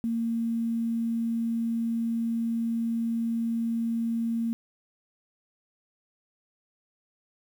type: tone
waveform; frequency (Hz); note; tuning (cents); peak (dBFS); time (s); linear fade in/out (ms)
sine; 230; A#3; -23; -25; 0.04-4.53; 0
effects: 9-bit